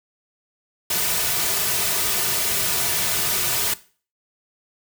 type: noise with comb filter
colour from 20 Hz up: white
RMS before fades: -22 dBFS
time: 0.9-3.74 s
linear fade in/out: 5 ms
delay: 3.7 ms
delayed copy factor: -0.65
effects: noise-tail reverb RT60 0.4 s tail -18 dB re dry